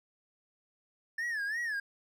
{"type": "tone with vibrato", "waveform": "triangle", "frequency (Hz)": 1760, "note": "A6", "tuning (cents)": 0, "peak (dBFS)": -30, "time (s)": [1.18, 1.8], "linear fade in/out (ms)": 5, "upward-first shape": "sine", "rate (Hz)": 2.9, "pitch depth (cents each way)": 150, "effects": []}